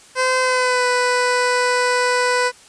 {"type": "tone with pitch glide", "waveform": "15% pulse", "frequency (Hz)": [514, 495.9], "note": ["C5", "B4"], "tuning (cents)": [-31, 7], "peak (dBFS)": -9, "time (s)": [0.15, 2.52], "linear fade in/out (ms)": 50, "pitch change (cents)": -62, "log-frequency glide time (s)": [0.4, 0.86], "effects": ["white hiss -46 dBFS RMS until 2.68 s", "resampled to 22050 Hz"]}